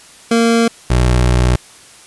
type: tone pair in turn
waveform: 25% pulse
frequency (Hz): 230.8 / 61.5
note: A#3 / B1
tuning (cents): -17 / -7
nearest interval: octave + major seventh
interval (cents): 2290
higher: first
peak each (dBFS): -6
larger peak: neither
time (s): 0.31-0.68 / 0.9-1.56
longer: second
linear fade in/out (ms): 5
effects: white hiss -41 dBFS RMS until 2.06 s + resampled to 24000 Hz